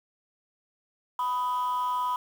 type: tone pair together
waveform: sine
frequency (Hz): 992.9 / 1251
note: B5 / D#6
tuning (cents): +9 / +9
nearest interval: major third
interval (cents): 400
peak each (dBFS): -24 / -31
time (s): 1.19-2.16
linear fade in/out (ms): 2
effects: tanh soft clip ceiling -23 dBFS + 8-bit